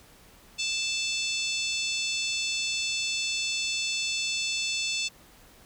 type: harmonic tone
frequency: 880 Hz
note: A5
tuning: in tune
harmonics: 3 / 4 / 5 / 6 / 7 / 8 / 9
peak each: -31 / -33 / -35 / -37 / -38 / -39 / -40 dBFS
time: 0.58-5.09 s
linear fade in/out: 20 ms
effects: pink hiss -55 dBFS RMS until 5.65 s